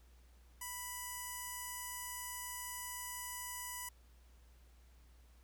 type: tone with notch filter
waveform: 5% pulse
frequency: 987.8 Hz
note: B5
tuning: in tune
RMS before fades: -45 dBFS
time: 0.61-3.89 s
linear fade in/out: 5 ms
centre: 4000 Hz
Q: 0.82
effects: added 60 Hz sine -60 dBFS peak until 5.43 s + pink hiss -71 dBFS RMS until 5.43 s